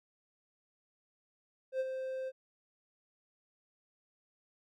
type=tone with ADSR envelope; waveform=triangle; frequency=523 Hz; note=C5; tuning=1 cent flat; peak=-27 dBFS; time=1.72-2.32 s; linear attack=80 ms; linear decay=35 ms; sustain=-7 dB; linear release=42 ms; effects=none